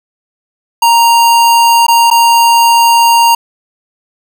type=tone with dropouts; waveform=square; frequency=932.3 Hz; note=A#5; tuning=in tune; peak=-5 dBFS; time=0.82-3.35 s; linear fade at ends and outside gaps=5 ms; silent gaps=1.867-1.882 / 2.103-2.111 s; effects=none